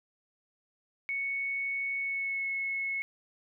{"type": "tone with pitch glide", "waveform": "sine", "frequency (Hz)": [2217, 2189], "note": ["C#7", "C#7"], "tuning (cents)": [0, -22], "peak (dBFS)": -30, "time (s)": [1.09, 3.02], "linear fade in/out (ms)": 0, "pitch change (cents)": -22, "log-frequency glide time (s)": [1.98, 2.48], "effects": []}